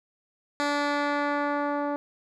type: tone with low-pass filter sweep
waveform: 10% pulse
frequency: 289.4 Hz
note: D4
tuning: 25 cents flat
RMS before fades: -27 dBFS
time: 0.6-1.96 s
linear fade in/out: 0 ms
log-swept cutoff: 6200 to 810 Hz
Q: 0.77
effects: none